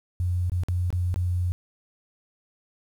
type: tone with dropouts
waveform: sine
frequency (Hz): 89.3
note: F2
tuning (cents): +39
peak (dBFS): -22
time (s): 0.2-1.52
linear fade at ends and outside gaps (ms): 0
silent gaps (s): 0.497-0.519 / 0.635-0.685 / 0.904-0.927 / 1.142-1.16
effects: 9-bit